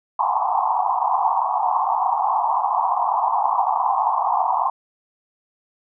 pink band-pass noise, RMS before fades -20 dBFS, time 0.19-4.7 s, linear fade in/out 5 ms, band 730 to 1100 Hz, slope 96 dB/octave, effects none

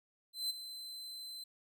40% pulse tone with ADSR envelope, 4063 Hz, B7, 48 cents sharp, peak -31 dBFS, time 0.33-1.44 s, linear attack 170 ms, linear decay 15 ms, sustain -12 dB, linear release 6 ms, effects none

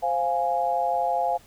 sine chord, F minor, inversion second, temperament equal, 523.3 / 698.5 / 830.6 Hz, C5 / F5 / Ab5, 0 / 0 / 0 cents, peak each -29 / -24 / -26 dBFS, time 0.02-1.38 s, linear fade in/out 20 ms, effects pink hiss -54 dBFS RMS until 1.46 s

